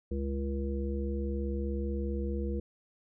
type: harmonic tone with a mistuned harmonic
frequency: 68.4 Hz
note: C#2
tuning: 23 cents flat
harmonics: 1 / 3 / 5 / 7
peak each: -32 / -37 / -39 / -40 dBFS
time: 0.11-2.6 s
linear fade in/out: 5 ms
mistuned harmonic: 1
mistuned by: +35 cents
effects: none